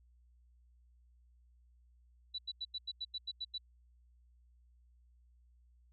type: tone bursts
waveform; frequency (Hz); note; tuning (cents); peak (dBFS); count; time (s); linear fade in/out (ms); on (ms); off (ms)
sine; 3951; B7; 0; -37; 10; 2.34-3.582; 10; 45; 88
effects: added 60 Hz sine -63 dBFS peak until 5.92 s